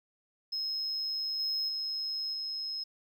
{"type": "tone with level steps", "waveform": "sine", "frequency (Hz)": 5150, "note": "E8", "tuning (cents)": -41, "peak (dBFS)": [-30, -27, -31, -33], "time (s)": [0.52, 2.84], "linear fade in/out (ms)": 10, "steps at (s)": [1.39, 1.68, 2.33], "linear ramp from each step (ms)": 10, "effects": ["tanh soft clip ceiling -28 dBFS", "11-bit"]}